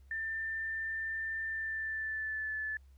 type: tone with pitch glide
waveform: sine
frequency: 1788 to 1738.1 Hz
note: A6 to A6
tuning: +27 to -22 cents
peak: -34 dBFS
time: 0.11-2.77 s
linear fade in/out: 2 ms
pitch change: -49 cents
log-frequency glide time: 1.46-2.55 s
effects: added 67 Hz sine -55 dBFS peak until 2.97 s + pink hiss -75 dBFS RMS until 2.97 s